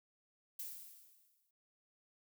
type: noise with exponential decay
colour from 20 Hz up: violet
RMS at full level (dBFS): -43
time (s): 0.59-1.51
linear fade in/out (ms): 5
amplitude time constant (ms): 200
effects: none